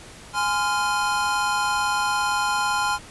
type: chord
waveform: square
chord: F minor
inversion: first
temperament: equal with one note detuned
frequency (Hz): 830.6 / 1028.5 / 1396.9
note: Ab5 / C6 / F6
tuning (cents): 0 / -30 / 0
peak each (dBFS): -26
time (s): 0.33-2.99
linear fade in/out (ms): 50
effects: pink hiss -43 dBFS RMS until 3.1 s + resampled to 24000 Hz